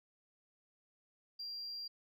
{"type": "tone", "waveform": "sine", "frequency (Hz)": 4754, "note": "D8", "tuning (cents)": 20, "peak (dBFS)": -40, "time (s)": [1.39, 1.88], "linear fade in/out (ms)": 10, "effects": ["tanh soft clip ceiling -38 dBFS"]}